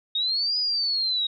sine linear two-way sweep, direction up then down, 3695 to 4978 to 3777 Hz, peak -22 dBFS, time 0.15-1.27 s, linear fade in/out 5 ms, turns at 0.58 s, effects none

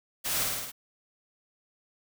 white noise with echo, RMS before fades -31 dBFS, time 0.24-0.45 s, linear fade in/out 20 ms, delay 54 ms, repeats 5, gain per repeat -2 dB, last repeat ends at 0.72 s, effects none

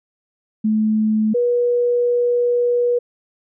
sine tone pair in turn, 216.4 / 484.1 Hz, A3 / B4, -29 / -35 cents, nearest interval octave + major second, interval 1394 cents, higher second, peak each -14 dBFS, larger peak neither, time 0.64-1.34 / 1.34-2.99 s, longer second, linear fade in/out 10 ms, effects none

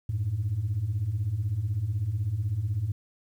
sine beating tone pair, 92.5 / 108.5 Hz, F#2 / A2, 0 / -24 cents, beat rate 16 Hz, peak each -30 / -26 dBFS, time 0.09-2.92 s, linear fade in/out 5 ms, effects tanh soft clip ceiling -21 dBFS + 10-bit

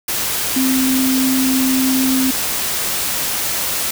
sine tone in noise, 261.6 Hz, C4, in tune, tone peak -14 dBFS, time 0.56-2.31 s, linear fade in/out 5 ms, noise white, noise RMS -20 dBFS, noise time 0.08-3.91 s, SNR +3 dB, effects none

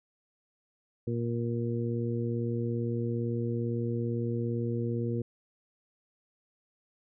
harmonic tone, 117.7 Hz, A#2, 17 cents sharp, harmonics 1 / 2 / 3 / 4, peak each -31 / -34 / -36 / -37 dBFS, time 1.07-5.22 s, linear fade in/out 5 ms, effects none

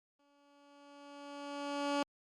15% pulse tone with exponential growth, 285.4 Hz, D4, 49 cents flat, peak -24 dBFS, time 0.19-2.03 s, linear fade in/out 5 ms, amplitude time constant 400 ms, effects low-pass 6000 Hz 12 dB/octave + Opus 48 kbps

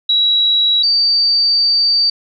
sine tone pair in turn, 3886 / 4623 Hz, B7 / D8, -29 / -28 cents, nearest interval minor third, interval 301 cents, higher second, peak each -10 dBFS, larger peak neither, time 0.09-0.83 / 0.83-2.1 s, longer second, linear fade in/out 5 ms, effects none

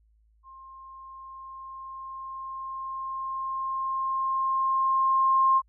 sine tone with level ramp, 1062 Hz, C6, 25 cents sharp, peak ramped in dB -45 to -17 dBFS, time 0.43-5.62 s, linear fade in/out 50 ms, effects added 54 Hz sine -60 dBFS peak until 5.68 s

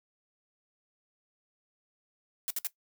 blue noise bursts, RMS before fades -32 dBFS, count 3, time 2.48-2.67 s, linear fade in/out 0 ms, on 24 ms, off 59 ms, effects noise-tail reverb RT60 0.1 s tail -17 dB re dry

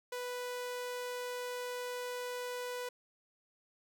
sawtooth tone, 493.9 Hz, B4, in tune, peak -34 dBFS, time 0.12-2.89 s, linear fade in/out 5 ms, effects none

